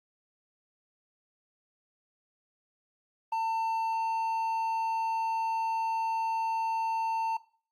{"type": "tone", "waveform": "triangle", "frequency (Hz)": 900, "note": "A5", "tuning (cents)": 39, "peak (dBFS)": -25, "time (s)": [3.32, 7.37], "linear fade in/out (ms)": 5, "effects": ["noise-tail reverb RT60 0.4 s tail -17 dB re dry", "Opus 32 kbps"]}